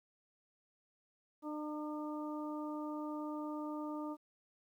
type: harmonic tone with a mistuned harmonic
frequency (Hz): 301.4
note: D4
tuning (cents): +45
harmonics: 1 / 2 / 3 / 4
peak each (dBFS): -40 / -47 / -48 / -49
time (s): 1.42-4.17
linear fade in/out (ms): 50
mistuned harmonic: 3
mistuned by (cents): +17
effects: 12-bit